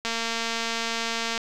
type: click train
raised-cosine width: 0.2 ms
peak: -11 dBFS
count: 305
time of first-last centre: 0.05-1.378 s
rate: 229 Hz
effects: none